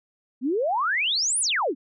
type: exponential two-way sweep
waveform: sine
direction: up then down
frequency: 233.1 to 10548 to 233.1 Hz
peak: -21 dBFS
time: 0.41-1.75 s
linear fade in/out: 50 ms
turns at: 1.4 s
effects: none